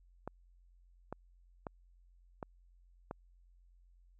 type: clicks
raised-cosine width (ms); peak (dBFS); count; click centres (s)
1; -26; 5; 0.276 / 1.126 / 1.668 / 2.428 / 3.111
effects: added 44 Hz sine -61 dBFS peak until 4.19 s